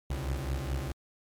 30% pulse beating tone pair, 65.2 / 69.9 Hz, C2 / C#2, -5 / +15 cents, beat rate 4.7 Hz, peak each -31 dBFS, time 0.1-0.92 s, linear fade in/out 5 ms, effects MP3 96 kbps

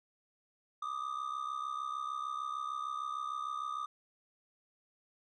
triangle ring-modulated tone, 1213 Hz, D#6, 44 cents flat, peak -31 dBFS, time 0.82-3.86 s, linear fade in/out 5 ms, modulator 33.3 Hz, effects resampled to 22050 Hz

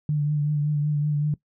sine tone with vibrato, 148.3 Hz, D3, 17 cents sharp, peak -20 dBFS, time 0.09-1.34 s, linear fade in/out 2 ms, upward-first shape triangle, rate 5.3 Hz, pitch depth 36 cents each way, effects noise-tail reverb RT60 0.1 s tail -20 dB re dry

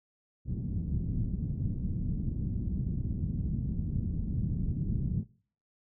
white low-pass noise, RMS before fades -32 dBFS, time 0.45-5.25 s, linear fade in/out 50 ms, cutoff 190 Hz, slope 24 dB/octave, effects noise-tail reverb RT60 0.5 s tail -23 dB re dry

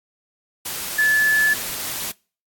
sine tone in noise, 1730 Hz, A6, 30 cents flat, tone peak -14 dBFS, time 0.98-1.54 s, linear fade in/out 10 ms, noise white, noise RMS -28 dBFS, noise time 0.65-2.12 s, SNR +11 dB, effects noise-tail reverb RT60 0.4 s tail -26 dB re dry + AAC 64 kbps

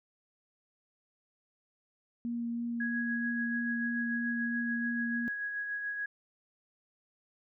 sine tone with vibrato, 235.4 Hz, A#3, 17 cents sharp, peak -32 dBFS, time 2.25-5.28 s, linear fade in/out 0 ms, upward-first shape sine, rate 3.1 Hz, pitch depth 9 cents each way
sine tone with tremolo, 1661.2 Hz, G#6, in tune, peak -32 dBFS, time 2.8-6.06 s, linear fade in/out 5 ms, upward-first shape sine, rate 6.9 Hz, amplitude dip 35%
effects none

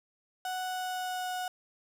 35% pulse tone with pitch glide, 740 to 733.2 Hz, F#5 to F#5, 0 to -16 cents, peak -31 dBFS, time 0.45-1.48 s, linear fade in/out 2 ms, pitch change -16 cents, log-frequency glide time 0.62-1.32 s, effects none

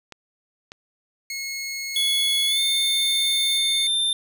clicks, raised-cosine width 0.2 ms, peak -21 dBFS, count 2, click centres 0.123 / 0.719 s
20% pulse tone, 2175 Hz, C#7, 33 cents flat, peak -23 dBFS, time 1.3-3.87 s, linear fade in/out 2 ms
violet noise, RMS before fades -38 dBFS, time 1.94-3.58 s, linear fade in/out 5 ms
square tone with pitch glide, 3385 to 3584 Hz, G#7 to A7, +32 to +31 cents, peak -20 dBFS, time 1.96-4.13 s, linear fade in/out 2 ms, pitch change +99 cents, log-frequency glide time 2.46-2.6 s
effects none

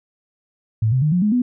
sine tone with pitch steps, 110 / 129.31 / 152.01 / 178.7 / 210.1 / 246.9 Hz, A2 / C3 / D#3 / F3 / G#3 / B3, 0 / -20 / -40 / +40 / +20 / 0 cents, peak -14 dBFS, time 0.82-1.42 s, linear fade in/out 5 ms, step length 100 ms, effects none

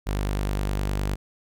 sawtooth tone, 49.76 Hz, G1, 27 cents sharp, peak -20 dBFS, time 0.06-1.16 s, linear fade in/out 20 ms, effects none

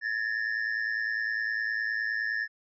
triangle ring-modulated tone, 1760 Hz, A6, in tune, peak -23 dBFS, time 0.01-2.48 s, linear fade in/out 50 ms, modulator 54.9 Hz, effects resampled to 16000 Hz

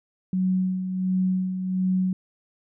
sine tone with tremolo, 185.8 Hz, F#3, 7 cents sharp, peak -19 dBFS, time 0.33-2.13 s, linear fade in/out 2 ms, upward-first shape sine, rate 1.4 Hz, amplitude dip 55%, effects none

